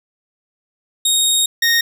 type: tone pair in turn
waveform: 20% pulse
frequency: 3736 / 1857.8 Hz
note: A#7 / A#6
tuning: +3 / -6 cents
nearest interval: octave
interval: 1209 cents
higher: first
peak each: -7 dBFS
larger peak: neither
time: 1.05-1.46 / 1.62-1.81 s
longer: first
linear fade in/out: 5 ms
effects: none